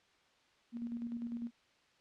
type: tone with tremolo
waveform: sine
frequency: 235.6 Hz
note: A#3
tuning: 19 cents sharp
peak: -36 dBFS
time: 0.72-1.51 s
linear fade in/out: 50 ms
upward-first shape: square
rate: 10 Hz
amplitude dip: 45%
effects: white hiss -69 dBFS RMS until 2 s + low-pass 4000 Hz 12 dB/octave